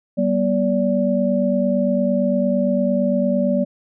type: tone cluster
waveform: sine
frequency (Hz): 193 / 241.8 / 578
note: G3 / B3 / D5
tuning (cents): -27 / -36 / -28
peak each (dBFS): -20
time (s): 0.17-3.65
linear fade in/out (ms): 20
effects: none